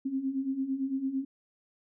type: beating tone pair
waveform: sine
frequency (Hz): 261.6 / 270.5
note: C4 / C#4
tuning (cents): 0 / -42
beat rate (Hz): 8.9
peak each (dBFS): -35 / -30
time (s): 0.05-1.25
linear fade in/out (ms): 10
effects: none